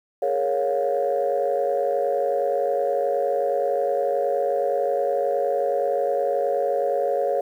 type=chord; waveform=sine; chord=Bb minor seventh; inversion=third; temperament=equal with one note detuned; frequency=415.3 / 466.2 / 554.4 / 708.2 Hz; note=Ab4 / Bb4 / Db5 / F5; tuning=0 / 0 / 0 / +24 cents; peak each=-27 / -26 / -22 / -26 dBFS; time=0.22-7.41 s; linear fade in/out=5 ms; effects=tanh soft clip ceiling -12 dBFS + 9-bit